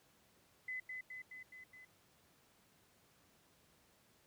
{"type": "tone with echo", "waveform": "sine", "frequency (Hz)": 2019, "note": "B6", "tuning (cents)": 38, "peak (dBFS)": -40, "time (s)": [0.68, 0.8], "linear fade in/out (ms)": 5, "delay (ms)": 210, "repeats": 5, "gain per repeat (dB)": -3, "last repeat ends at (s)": 1.85, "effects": ["pink hiss -70 dBFS RMS until 4.26 s", "high-pass 80 Hz 12 dB/octave"]}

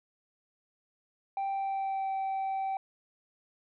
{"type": "tone with pitch glide", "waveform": "sine", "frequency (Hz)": [784, 773.2], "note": ["G5", "G5"], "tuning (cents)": [0, -24], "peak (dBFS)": -27, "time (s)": [1.37, 2.77], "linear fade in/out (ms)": 2, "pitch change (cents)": -24, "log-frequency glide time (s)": [1.49, 2.1], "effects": ["tanh soft clip ceiling -29 dBFS"]}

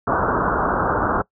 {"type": "low-pass noise", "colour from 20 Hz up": "white", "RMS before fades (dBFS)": -20, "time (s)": [0.07, 1.22], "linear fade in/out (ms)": 5, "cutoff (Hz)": 1500, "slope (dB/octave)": 96, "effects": ["noise-tail reverb RT60 0.1 s tail -22 dB re dry"]}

